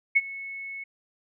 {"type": "tone with ADSR envelope", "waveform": "sine", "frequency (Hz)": 2200, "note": "C#7", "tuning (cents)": -14, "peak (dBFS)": -14, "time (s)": [0.15, 0.84], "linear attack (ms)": 17, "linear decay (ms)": 36, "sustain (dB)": -20, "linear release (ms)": 9, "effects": []}